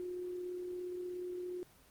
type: tone with amplitude modulation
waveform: sine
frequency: 359.6 Hz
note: F#4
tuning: 49 cents flat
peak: -37 dBFS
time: 0-1.63 s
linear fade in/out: 0 ms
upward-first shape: sine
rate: 37.1 Hz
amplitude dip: 30%
effects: pink hiss -63 dBFS RMS until 1.9 s + Opus 24 kbps